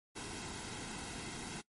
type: noise with comb filter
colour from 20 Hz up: pink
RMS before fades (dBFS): -44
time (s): 0.15-1.62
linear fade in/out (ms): 20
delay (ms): 1.7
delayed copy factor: -0.6
effects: noise-tail reverb RT60 0.1 s tail -21 dB re dry + MP3 48 kbps